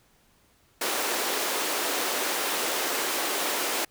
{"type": "high-pass noise", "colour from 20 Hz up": "pink", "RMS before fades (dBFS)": -28, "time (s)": [0.81, 3.85], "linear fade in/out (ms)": 5, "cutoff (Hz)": 330, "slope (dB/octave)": 24, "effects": ["pink hiss -63 dBFS RMS until 3.9 s"]}